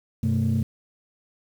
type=tone cluster; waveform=sine; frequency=97.1 / 127.3 / 221.8 Hz; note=G2 / C3 / A3; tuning=-16 / -47 / +14 cents; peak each=-23 dBFS; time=0.23-0.63 s; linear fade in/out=5 ms; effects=tanh soft clip ceiling -15 dBFS + 8-bit